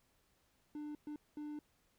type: tone bursts at uneven times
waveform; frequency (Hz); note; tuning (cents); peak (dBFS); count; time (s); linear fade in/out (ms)
triangle; 298.1; D4; +26; -40; 3; 0.75-0.95 / 1.07-1.16 / 1.37-1.59; 2
effects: pink hiss -75 dBFS RMS until 1.98 s